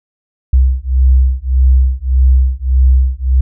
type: beating tone pair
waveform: sine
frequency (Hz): 63.8 / 65.5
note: C2 / C2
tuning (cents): -43 / +2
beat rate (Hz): 1.7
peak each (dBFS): -10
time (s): 0.53-3.41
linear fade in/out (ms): 5
effects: none